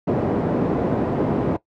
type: band-pass noise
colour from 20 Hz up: pink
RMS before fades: -21 dBFS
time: 0.07-1.57 s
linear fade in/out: 10 ms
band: 180 to 510 Hz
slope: 12 dB/octave
effects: noise-tail reverb RT60 0.1 s tail -17 dB re dry